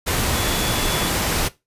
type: tone in noise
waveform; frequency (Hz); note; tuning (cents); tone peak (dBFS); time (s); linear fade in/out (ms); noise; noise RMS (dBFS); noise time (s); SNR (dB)
sine; 3427; A7; -46; -30; 0.34-1.1; 20; pink; -21; 0.06-1.49; -12
effects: noise-tail reverb RT60 0.2 s tail -17 dB re dry + resampled to 32000 Hz